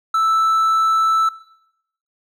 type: tone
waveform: triangle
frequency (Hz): 1318.5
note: E6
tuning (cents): 0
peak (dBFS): -12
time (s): 0.14-1.29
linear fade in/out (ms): 5
effects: noise-tail reverb RT60 0.8 s tail -19 dB re dry